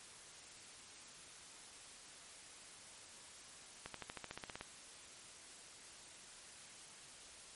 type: accelerating click train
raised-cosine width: 0.3 ms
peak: -28 dBFS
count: 12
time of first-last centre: 3.86-4.611 s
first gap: 83 ms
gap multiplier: 0.96
effects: white hiss -56 dBFS RMS until 7.55 s + MP3 48 kbps